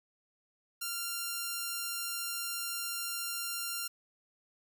5% pulse tone, 1387 Hz, F6, 12 cents flat, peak -23 dBFS, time 0.81-3.88 s, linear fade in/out 10 ms, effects none

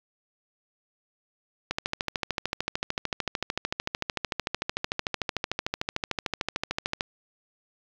click train, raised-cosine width 0.2 ms, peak -9 dBFS, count 72, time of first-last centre 1.71-7.009 s, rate 13.4 Hz, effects low-pass 5000 Hz 12 dB/octave + 7-bit

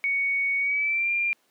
sine tone with pitch glide, 2230 to 2390 Hz, C#7 to D7, +10 to +30 cents, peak -22 dBFS, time 0.04-1.33 s, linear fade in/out 0 ms, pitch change +120 cents, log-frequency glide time 0.59-1.11 s, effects pink hiss -66 dBFS RMS until 1.5 s + high-pass 300 Hz 12 dB/octave

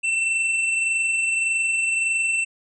square tone with amplitude modulation, 2685 Hz, E7, 31 cents sharp, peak -19 dBFS, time 0.03-2.45 s, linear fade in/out 20 ms, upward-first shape sine, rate 21.7 Hz, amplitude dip 30%, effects resampled to 24000 Hz

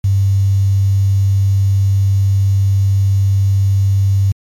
sine tone with quantisation, 98 Hz, G2, in tune, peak -9 dBFS, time 0.04-4.32 s, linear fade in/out 5 ms, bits 6, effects MP3 64 kbps

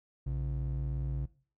triangle ring-modulated tone, 97.5 Hz, G2, 9 cents flat, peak -26 dBFS, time 0.26-1.26 s, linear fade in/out 10 ms, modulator 38.5 Hz, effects noise-tail reverb RT60 0.4 s tail -18 dB re dry

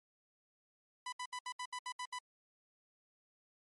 sawtooth tone bursts, 996 Hz, B5, 14 cents sharp, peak -36 dBFS, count 9, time 1.06-2.188 s, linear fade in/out 5 ms, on 64 ms, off 69 ms, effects MP3 48 kbps

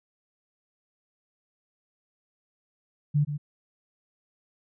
sine tone with echo, 146.83 Hz, D3, in tune, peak -19 dBFS, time 3.14-3.25 s, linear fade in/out 20 ms, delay 130 ms, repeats 1, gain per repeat -9 dB, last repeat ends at 3.38 s, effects none

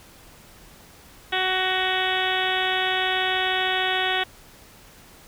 harmonic tone, 373.3 Hz, F#4, 15 cents sharp, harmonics 1 / 2 / 3 / 4 / 5 / 6 / 7 / 8 / 9 / 10, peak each -31 / -27 / -34 / -29 / -28 / -33 / -33 / -31 / -29 / -34 dBFS, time 1.32-4.24 s, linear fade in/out 10 ms, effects pink hiss -49 dBFS RMS until 5.27 s

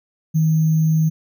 sine tone with sample-and-hold, 158.5 Hz, D#3, 32 cents sharp, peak -13 dBFS, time 0.34-1.1 s, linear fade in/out 20 ms, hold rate 6300 Hz, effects none

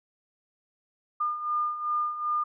sine beating tone pair, 1208 / 1210.6 Hz, D6 / D#6, +48 / -48 cents, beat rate 2.6 Hz, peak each -33 / -27 dBFS, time 1.2-2.44 s, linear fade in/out 10 ms, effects none

